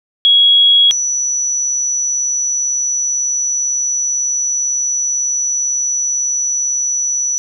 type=tone pair in turn; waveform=sine; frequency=3322 / 5919 Hz; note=G#7 / F#8; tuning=0 / 0 cents; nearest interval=minor seventh; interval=1000 cents; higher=second; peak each=-6 / -14 dBFS; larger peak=first; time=0.25-0.91 / 0.91-7.38 s; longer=second; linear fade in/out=0 ms; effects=none